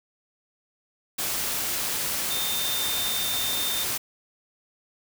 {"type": "tone in noise", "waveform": "sine", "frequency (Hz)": 3616, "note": "A7", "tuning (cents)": 47, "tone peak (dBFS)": -29, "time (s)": [2.3, 3.84], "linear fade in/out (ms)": 10, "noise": "white", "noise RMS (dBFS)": -28, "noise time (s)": [1.18, 3.98], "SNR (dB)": -4, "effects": []}